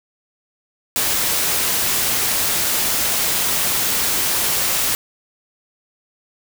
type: noise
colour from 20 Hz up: white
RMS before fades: -19 dBFS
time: 0.96-4.95 s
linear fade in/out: 0 ms
effects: none